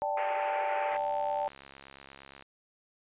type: chord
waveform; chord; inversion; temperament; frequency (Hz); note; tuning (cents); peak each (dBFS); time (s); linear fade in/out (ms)
sine; D suspended fourth; none; just; 587.3 / 783.1 / 881; D5 / G5 / A5; 0 / -2 / +2; -33; 0.02-1.48; 0
type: band-pass noise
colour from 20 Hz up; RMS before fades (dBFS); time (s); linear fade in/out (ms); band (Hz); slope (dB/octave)
white; -39; 0.17-0.97; 2; 390 to 2500; 48
type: click train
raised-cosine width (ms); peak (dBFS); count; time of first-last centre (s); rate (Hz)
0.3; -32; 104; 0.92-2.424; 68.5
effects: resampled to 8000 Hz